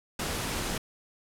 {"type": "noise", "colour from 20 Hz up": "pink", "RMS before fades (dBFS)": -32, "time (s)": [0.19, 0.78], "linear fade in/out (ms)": 5, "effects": ["low-pass 12000 Hz 12 dB/octave"]}